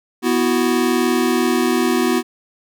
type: chord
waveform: square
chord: B suspended fourth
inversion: none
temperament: equal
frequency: 246.9 / 329.6 / 370 Hz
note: B3 / E4 / F#4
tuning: 0 / 0 / 0 cents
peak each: -19 / -21 / -20 dBFS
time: 0.22-2.23 s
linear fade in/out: 50 ms
effects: none